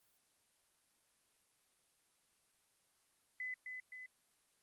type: tone with echo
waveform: sine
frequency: 2013 Hz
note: B6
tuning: 33 cents sharp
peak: -40 dBFS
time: 3.4-3.54 s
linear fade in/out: 2 ms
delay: 260 ms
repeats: 2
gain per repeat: -4 dB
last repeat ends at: 4.06 s
effects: white hiss -75 dBFS RMS until 4.62 s + Opus 24 kbps